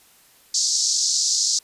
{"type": "band-pass noise", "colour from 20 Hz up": "white", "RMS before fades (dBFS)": -21, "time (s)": [0.54, 1.59], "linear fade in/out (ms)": 5, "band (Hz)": [4400, 7100], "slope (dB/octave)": 48, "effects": ["white hiss -54 dBFS RMS until 1.63 s", "resampled to 32000 Hz"]}